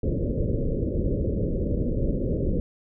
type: low-pass noise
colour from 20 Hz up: pink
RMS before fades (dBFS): -25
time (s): 0.03-2.6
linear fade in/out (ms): 2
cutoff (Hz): 570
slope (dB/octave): 96
effects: none